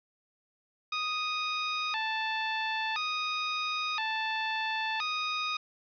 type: tone with vibrato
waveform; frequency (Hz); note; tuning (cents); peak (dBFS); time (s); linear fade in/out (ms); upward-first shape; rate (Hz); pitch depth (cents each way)
15% pulse; 1046.5; C6; 0; -23; 0.92-5.57; 5; square; 0.49; 300
effects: resampled to 11025 Hz + 9-bit